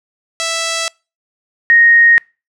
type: tone pair in turn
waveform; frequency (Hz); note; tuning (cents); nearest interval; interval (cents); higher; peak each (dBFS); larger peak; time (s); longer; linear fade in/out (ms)
5% pulse / sine; 659.3 / 1864.8; E5 / A#6; 0 / 0; octave + tritone; 1800; second; -5; neither; 0.4-0.88 / 1.7-2.18; neither; 0
effects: noise-tail reverb RT60 0.3 s tail -26 dB re dry + low-pass 10000 Hz 12 dB/octave